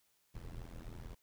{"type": "noise with amplitude modulation", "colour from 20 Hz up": "brown", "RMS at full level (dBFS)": -43, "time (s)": [0.34, 1.15], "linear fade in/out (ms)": 10, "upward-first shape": "sine", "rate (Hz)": 83.7, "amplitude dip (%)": 100, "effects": ["white hiss -75 dBFS RMS until 1.22 s"]}